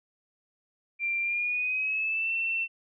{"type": "tone with pitch glide", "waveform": "sine", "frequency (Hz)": [2370, 2691], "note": ["D7", "E7"], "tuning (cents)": [15, 35], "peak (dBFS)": -26, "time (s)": [0.99, 2.68], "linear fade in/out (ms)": 50, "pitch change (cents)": 220, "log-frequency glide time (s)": [1.21, 2.33], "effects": []}